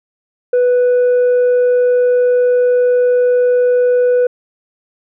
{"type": "tone", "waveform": "sine", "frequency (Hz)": 493.9, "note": "B4", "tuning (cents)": 0, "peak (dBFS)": -6, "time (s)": [0.53, 4.27], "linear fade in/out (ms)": 5, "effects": ["tanh soft clip ceiling -8 dBFS"]}